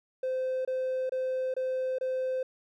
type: tone bursts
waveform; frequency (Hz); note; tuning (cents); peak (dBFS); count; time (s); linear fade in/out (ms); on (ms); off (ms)
triangle; 517; C5; -21; -25; 5; 0.23-2.43; 5; 420; 25
effects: tanh soft clip ceiling -23 dBFS